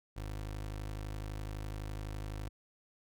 25% pulse tone, 51.91 Hz, G#1, in tune, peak -35 dBFS, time 0.16-2.49 s, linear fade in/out 10 ms, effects none

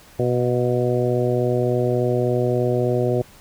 harmonic tone with a mistuned harmonic, 123.47 Hz, B2, in tune, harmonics 1 / 2 / 3 / 4 / 5 / 6, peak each -22 / -27 / -22 / -24 / -26 / -33 dBFS, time 0.19-3.22 s, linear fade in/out 5 ms, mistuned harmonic 6, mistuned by -36 cents, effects pink hiss -48 dBFS RMS until 3.4 s

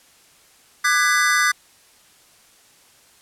square chord, G# half-diminished seventh, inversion second, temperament just, 1196.1 / 1495.1 / 1661.2 / 1993.5 Hz, D6 / F#6 / G#6 / B6, +31 / +18 / 0 / +16 cents, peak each -22 dBFS, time 0.84-1.52 s, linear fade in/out 10 ms, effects white hiss -53 dBFS RMS until 3.21 s + low-pass 11000 Hz 12 dB/octave

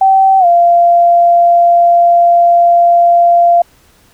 sine tone with pitch glide, 771 to 690.9 Hz, G5 to F5, -29 to -19 cents, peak -4 dBFS, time 0.01-3.62 s, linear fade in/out 5 ms, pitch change -190 cents, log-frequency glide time 0.39-0.46 s, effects pink hiss -48 dBFS RMS until 4.13 s

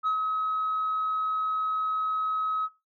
sine tone with ADSR envelope, 1277 Hz, D#6, 45 cents sharp, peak -20 dBFS, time 0.03-2.69 s, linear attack 39 ms, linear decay 96 ms, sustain -4 dB, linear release 47 ms, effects noise-tail reverb RT60 0.3 s tail -24 dB re dry + tanh soft clip ceiling -21 dBFS

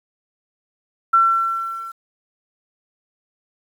sine tone with level ramp, 1350 Hz, E6, 41 cents sharp, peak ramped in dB -9 to -30 dBFS, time 1.13-1.92 s, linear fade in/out 10 ms, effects 8-bit

